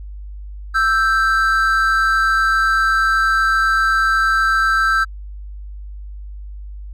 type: tone pair together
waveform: triangle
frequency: 1320.9 / 1568 Hz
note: E6 / G6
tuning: +3 / 0 cents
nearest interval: minor third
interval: 297 cents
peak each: -14 dBFS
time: 0.74-5.05 s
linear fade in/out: 20 ms
effects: added 50 Hz sine -29 dBFS peak until 6.93 s